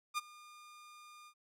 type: tone with ADSR envelope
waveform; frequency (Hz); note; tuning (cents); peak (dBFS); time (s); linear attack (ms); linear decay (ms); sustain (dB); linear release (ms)
sawtooth; 1210; D#6; -49; -28; 0.14-1.34; 37; 24; -22; 70
effects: low-pass 12000 Hz 12 dB/octave

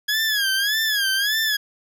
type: tone with vibrato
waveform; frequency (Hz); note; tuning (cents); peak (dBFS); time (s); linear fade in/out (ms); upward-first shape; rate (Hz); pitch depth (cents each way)
20% pulse; 1661.2; G#6; 0; -14; 0.08-1.57; 10; sine; 1.7; 120
effects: none

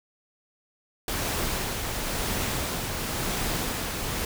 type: noise with tremolo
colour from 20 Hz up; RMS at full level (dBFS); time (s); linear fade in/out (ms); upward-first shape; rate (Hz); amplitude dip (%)
pink; -28; 1.08-4.25; 2; sine; 0.96; 30
effects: none

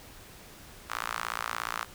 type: tone with high-pass filter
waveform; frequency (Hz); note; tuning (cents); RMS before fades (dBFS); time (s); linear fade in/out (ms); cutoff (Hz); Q
sawtooth; 57; A#1; -38; -35; 0.89-1.85; 20; 1200; 2.8
effects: pink hiss -50 dBFS RMS until 1.94 s

